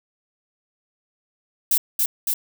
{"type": "noise with echo", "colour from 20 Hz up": "violet", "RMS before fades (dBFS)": -18, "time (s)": [1.71, 1.78], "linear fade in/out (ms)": 5, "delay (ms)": 280, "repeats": 2, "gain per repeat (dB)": -2, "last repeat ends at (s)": 2.34, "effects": []}